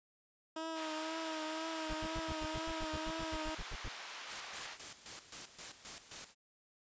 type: tone with vibrato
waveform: 15% pulse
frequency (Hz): 318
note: D#4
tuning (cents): +38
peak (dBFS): -33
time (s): 0.56-3.55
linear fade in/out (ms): 5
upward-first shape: triangle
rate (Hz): 2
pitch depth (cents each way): 41
type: band-pass noise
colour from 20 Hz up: pink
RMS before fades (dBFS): -48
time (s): 0.74-4.78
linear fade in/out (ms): 50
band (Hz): 980 to 5200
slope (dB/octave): 12
type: noise bursts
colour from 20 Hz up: brown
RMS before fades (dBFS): -42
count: 16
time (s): 1.89-3.889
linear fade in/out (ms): 10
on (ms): 49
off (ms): 81
type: noise with tremolo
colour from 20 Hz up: white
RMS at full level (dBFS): -46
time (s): 4.27-6.35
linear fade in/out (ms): 50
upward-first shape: square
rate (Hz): 3.8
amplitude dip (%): 70
effects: resampled to 16000 Hz